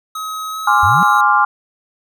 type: tone with pitch glide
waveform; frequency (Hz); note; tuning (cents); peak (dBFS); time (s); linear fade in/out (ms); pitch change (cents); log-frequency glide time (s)
square; 1272 to 1281.6; D#6 to E6; +38 to -49; -23; 0.15-1.21; 5; +13; 0.51-0.57
type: chord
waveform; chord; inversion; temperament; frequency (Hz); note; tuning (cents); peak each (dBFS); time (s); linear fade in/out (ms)
sine; D half-diminished seventh; second; equal; 830.6 / 1046.5 / 1174.7 / 1396.9; Ab5 / C6 / D6 / F6; 0 / 0 / 0 / 0; -15; 0.67-1.45; 5
type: exponential sweep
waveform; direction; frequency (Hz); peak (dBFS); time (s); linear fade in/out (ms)
sine; up; 82.41 to 196; -18; 0.83-1.03; 0
effects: none